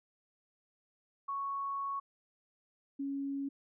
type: tone pair in turn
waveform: sine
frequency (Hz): 1108.7 / 277.2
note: C#6 / C#4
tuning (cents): 0 / 0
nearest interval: 2 octaves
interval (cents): 2400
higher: first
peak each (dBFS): -34 / -34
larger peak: neither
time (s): 1.28-2 / 2.99-3.49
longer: first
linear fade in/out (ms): 10
effects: none